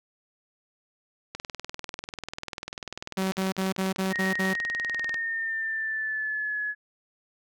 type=click train; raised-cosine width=0.2 ms; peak=-17 dBFS; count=78; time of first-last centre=1.35-5.143 s; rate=20.3 Hz
type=tone bursts; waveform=sawtooth; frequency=190 Hz; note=F#3; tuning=46 cents sharp; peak=-21 dBFS; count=7; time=3.17-4.538 s; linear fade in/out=10 ms; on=150 ms; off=53 ms
type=tone with pitch glide; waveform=sine; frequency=1872 to 1696.9 Hz; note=A#6 to G#6; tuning=+7 to +37 cents; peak=-27 dBFS; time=4.1-6.75 s; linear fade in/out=50 ms; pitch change=-170 cents; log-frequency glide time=4.86-6.6 s
effects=none